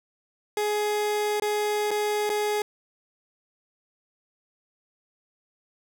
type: tone with dropouts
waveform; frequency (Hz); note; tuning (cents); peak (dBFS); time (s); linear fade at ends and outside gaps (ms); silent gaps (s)
30% pulse; 418.8; G#4; +15; -21; 0.57-2.62; 2; 1.399-1.421 / 1.908-1.913 / 2.294-2.299
effects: none